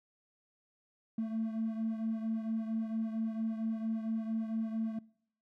triangle beating tone pair, 222 / 226.4 Hz, A3 / A3, +16 / +50 cents, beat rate 4.4 Hz, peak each -31 / -36 dBFS, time 1.18-4.99 s, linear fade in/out 5 ms, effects noise-tail reverb RT60 0.7 s tail -25 dB re dry + tanh soft clip ceiling -27 dBFS

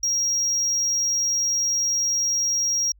sine tone, 5630 Hz, F8, 13 cents sharp, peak -17 dBFS, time 0.03-2.92 s, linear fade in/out 5 ms, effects tanh soft clip ceiling -19 dBFS + added 50 Hz sine -51 dBFS peak until 2.99 s

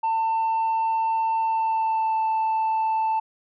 sine tone with pitch glide, 896 to 883.7 Hz, A5 to A5, +31 to +7 cents, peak -18 dBFS, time 0.03-3.2 s, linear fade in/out 10 ms, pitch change -24 cents, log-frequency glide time 1.4-2.2 s, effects tanh soft clip ceiling -19 dBFS

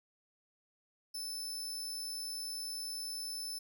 sawtooth tone, 5270 Hz, E8, 1 cent flat, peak -36 dBFS, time 1.14-3.59 s, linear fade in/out 10 ms, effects none

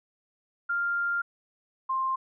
sine tone pair in turn, 1396.9 / 1053.9 Hz, F6 / C6, 0 / +12 cents, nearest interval perfect fourth, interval 488 cents, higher first, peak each -25 dBFS, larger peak neither, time 0.69-1.22 / 1.89-2.16 s, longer first, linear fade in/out 10 ms, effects none

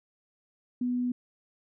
sine tone, 246.9 Hz, B3, in tune, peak -26 dBFS, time 0.81-1.12 s, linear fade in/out 5 ms, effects none

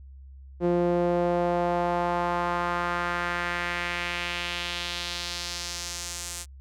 sawtooth tone with band-pass filter sweep, 174.61 Hz, F3, in tune, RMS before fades -28 dBFS, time 0.6-6.46 s, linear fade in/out 50 ms, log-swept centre 390 to 8100 Hz, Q 1.8, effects added 67 Hz sine -43 dBFS peak until 6.6 s

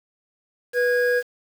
triangle tone pair together, 490 / 1644.7 Hz, B4 / G#6, -14 / -17 cents, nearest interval octave + major sixth, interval 2097 cents, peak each -17 / -21 dBFS, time 0.73-1.23 s, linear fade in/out 50 ms, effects 7-bit

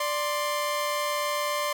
sawtooth tone pair together, 589 / 1050.6 Hz, D5 / C6, +5 / +7 cents, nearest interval minor seventh, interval 1002 cents, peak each -25 dBFS, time 0-1.73 s, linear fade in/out 5 ms, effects none

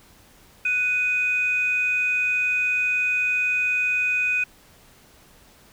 sine tone pair together, 1480 / 2494 Hz, F#6 / D#7, 0 / +3 cents, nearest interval major sixth, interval 903 cents, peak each -29 / -19 dBFS, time 0.65-4.44 s, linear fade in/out 5 ms, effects tanh soft clip ceiling -14 dBFS + pink hiss -53 dBFS RMS until 5.72 s

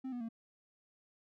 triangle tone with pitch steps, 261.6 / 244.1 / 227.7 Hz, C4 / B3 / A#3, 0 / -20 / -40 cents, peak -36 dBFS, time 0.04-0.289 s, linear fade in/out 10 ms, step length 83 ms, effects none

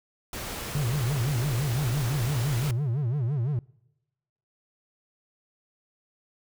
pink noise, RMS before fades -35 dBFS, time 0.33-2.71 s, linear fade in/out 2 ms
triangle tone with vibrato, 130.81 Hz, C3, in tune, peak -22 dBFS, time 0.75-3.59 s, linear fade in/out 2 ms, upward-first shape sine, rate 5.9 Hz, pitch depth 250 cents each way
effects noise-tail reverb RT60 1.0 s tail -25 dB re dry

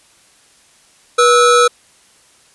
square tone pair together, 484.6 / 1300 Hz, B4 / E6, -33 / -24 cents, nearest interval octave + perfect fourth, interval 1709 cents, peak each -11 dBFS, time 1.18-1.68 s, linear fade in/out 10 ms, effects white hiss -50 dBFS RMS until 2.54 s + resampled to 24000 Hz

